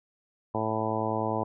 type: harmonic tone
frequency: 110 Hz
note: A2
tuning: in tune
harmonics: 1 / 2 / 3 / 4 / 5 / 6 / 7 / 8 / 9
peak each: -35 / -35 / -35 / -35 / -35 / -35 / -35 / -35 / -35 dBFS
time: 0.54-1.44 s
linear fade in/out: 10 ms
effects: none